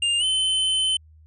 square tone with pitch glide, 2805 to 3059 Hz, F7 to G7, +7 to -43 cents, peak -20 dBFS, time 0.02-0.97 s, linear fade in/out 5 ms, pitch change +150 cents, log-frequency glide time 0.19-0.24 s, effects added 78 Hz sine -48 dBFS peak until 1.26 s + resampled to 24000 Hz

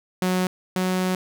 sawtooth tone pair in turn, 183.7 / 184.61 Hz, F#3 / F#3, -12 / -4 cents, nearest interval unison, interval 8 cents, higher second, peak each -16 / -17 dBFS, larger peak first, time 0.22-0.47 / 0.76-1.15 s, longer second, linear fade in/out 2 ms, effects none

